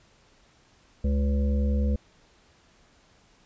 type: harmonic tone with a mistuned harmonic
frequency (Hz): 70.8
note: C#2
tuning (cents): +37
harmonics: 1 / 3 / 5 / 7 / 8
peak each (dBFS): -22 / -29 / -45 / -36 / -43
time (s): 1.04-1.96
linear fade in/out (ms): 5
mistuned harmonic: 5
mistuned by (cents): -26
effects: pink hiss -60 dBFS RMS until 3.45 s + resampled to 16000 Hz